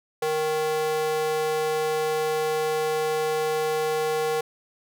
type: tone with high-pass filter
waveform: square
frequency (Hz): 155.56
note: D#3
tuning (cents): 0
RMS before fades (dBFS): -25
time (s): 0.22-4.41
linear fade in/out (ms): 5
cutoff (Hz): 540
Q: 3.9
effects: none